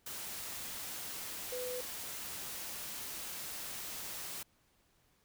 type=tone in noise; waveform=sine; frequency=500 Hz; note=B4; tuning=21 cents sharp; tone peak=-38 dBFS; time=1.52-1.81 s; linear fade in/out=5 ms; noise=white; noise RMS=-43 dBFS; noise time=0.06-4.43 s; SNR=+2 dB; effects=pink hiss -72 dBFS RMS until 5.24 s